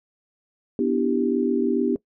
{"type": "chord", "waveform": "sine", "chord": "E minor seventh", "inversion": "second", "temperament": "equal", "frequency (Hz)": [246.9, 293.7, 329.6, 392], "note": ["B3", "D4", "E4", "G4"], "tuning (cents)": [0, 0, 0, 0], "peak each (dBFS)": [-23, -25, -27, -24], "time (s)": [0.79, 1.96], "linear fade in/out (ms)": 2, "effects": ["noise-tail reverb RT60 0.1 s tail -20 dB re dry"]}